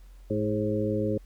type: harmonic tone with a mistuned harmonic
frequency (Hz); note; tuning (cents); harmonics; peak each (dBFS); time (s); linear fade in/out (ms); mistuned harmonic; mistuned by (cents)
106.7; G#2; +47; 1 / 2 / 3 / 4 / 5; -31 / -31 / -31 / -31 / -31; 0.3-1.18; 5; 4; -41
effects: added 44 Hz sine -46 dBFS peak until 1.25 s + pink hiss -64 dBFS RMS until 1.25 s